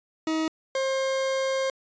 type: tone pair in turn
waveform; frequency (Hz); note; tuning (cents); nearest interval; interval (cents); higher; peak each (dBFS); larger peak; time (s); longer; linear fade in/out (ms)
40% pulse; 317.6 / 532.6; D#4 / C5; +36 / +31; major sixth; 895; second; -23; neither; 0.27-0.48 / 0.75-1.7; second; 2
effects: resampled to 16000 Hz